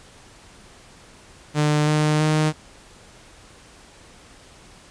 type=tone with pitch steps; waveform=sawtooth; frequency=150 / 152.18 / 154.4 Hz; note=D3 / D#3 / D#3; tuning=+37 / -38 / -13 cents; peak=-13 dBFS; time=1.54-2.53 s; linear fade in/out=50 ms; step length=330 ms; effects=pink hiss -48 dBFS RMS until 4.9 s + resampled to 22050 Hz